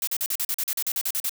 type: noise bursts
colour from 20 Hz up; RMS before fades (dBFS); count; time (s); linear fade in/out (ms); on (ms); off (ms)
blue; -26; 14; 0.02-1.295; 2; 53; 41
effects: none